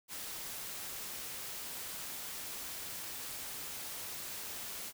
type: noise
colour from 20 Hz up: white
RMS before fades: -43 dBFS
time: 0.08-4.93 s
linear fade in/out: 50 ms
effects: none